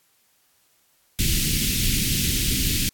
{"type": "band-stop noise", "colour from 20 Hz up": "pink", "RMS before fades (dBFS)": -22, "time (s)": [1.19, 2.89], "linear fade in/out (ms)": 0, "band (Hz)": [270, 2500], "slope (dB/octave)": 24, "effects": ["white hiss -63 dBFS RMS until 2.93 s", "AAC 64 kbps"]}